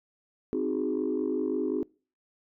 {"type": "chord", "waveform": "sine", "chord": "Ab dominant seventh", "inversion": "first", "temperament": "equal", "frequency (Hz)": [261.6, 311.1, 370, 415.3], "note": ["C4", "Eb4", "Gb4", "Ab4"], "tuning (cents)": [0, 0, 0, 0], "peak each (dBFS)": -31, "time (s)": [0.53, 1.83], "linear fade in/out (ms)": 0, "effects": ["noise-tail reverb RT60 0.4 s tail -26 dB re dry", "tanh soft clip ceiling -19 dBFS"]}